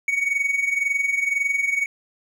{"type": "tone with amplitude modulation", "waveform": "triangle", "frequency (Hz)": 2238, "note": "C#7", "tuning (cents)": 16, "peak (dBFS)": -15, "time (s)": [0.08, 1.86], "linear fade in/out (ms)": 2, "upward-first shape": "sine", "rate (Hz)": 21.9, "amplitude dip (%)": 70, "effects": []}